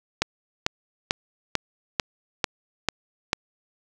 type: click train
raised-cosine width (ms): 0.2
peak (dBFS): -3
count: 8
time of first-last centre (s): 0.22-3.331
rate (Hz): 2.25
effects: none